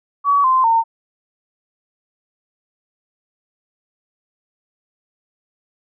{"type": "tone with pitch steps", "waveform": "sine", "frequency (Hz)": [1134, 1039, 911], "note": ["C#6", "C6", "A#5"], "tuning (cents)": [39, -12, -40], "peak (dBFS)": -11, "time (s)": [0.24, 0.84], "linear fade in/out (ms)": 50, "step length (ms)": 200, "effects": []}